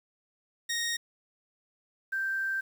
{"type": "tone pair in turn", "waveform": ["15% pulse", "sine"], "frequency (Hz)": [1864.7, 1568], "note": ["A#6", "G6"], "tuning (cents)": [0, 0], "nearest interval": "minor third", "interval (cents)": 300, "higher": "first", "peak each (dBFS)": [-23, -28], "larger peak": "first", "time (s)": [[0.69, 0.97], [2.12, 2.61]], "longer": "second", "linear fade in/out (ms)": 10, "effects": ["9-bit"]}